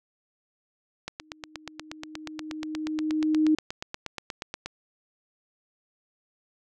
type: click train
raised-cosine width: 0.2 ms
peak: -16 dBFS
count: 31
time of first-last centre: 1.08-4.66 s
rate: 8.38 Hz
type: tone with exponential growth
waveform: sine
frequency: 310 Hz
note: D#4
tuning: 6 cents flat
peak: -17 dBFS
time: 1.2-3.55 s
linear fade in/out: 5 ms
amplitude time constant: 510 ms
effects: none